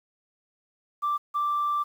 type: tone pair in turn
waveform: sine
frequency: 1174.7 / 1174.7 Hz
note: D6 / D6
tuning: 0 / 0 cents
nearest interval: unison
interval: 0 cents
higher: neither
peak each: -22 dBFS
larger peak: neither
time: 1.02-1.18 / 1.34-1.84 s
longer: second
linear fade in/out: 20 ms
effects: tanh soft clip ceiling -20 dBFS + 9-bit